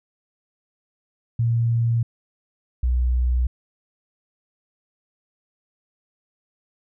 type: tone pair in turn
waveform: sine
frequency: 116.54 / 61.73 Hz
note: A#2 / B1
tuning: 0 / 0 cents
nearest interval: major seventh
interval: 1100 cents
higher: first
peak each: -17 dBFS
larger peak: neither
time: 1.39-2.03 / 2.83-3.47 s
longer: neither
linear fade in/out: 5 ms
effects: none